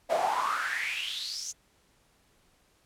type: noise with high-pass filter sweep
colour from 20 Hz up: brown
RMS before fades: -31 dBFS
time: 0.09-1.53 s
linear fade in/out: 20 ms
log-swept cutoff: 600 to 6600 Hz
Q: 8.2
effects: pink hiss -66 dBFS RMS until 2.85 s + low-pass 12000 Hz 12 dB/octave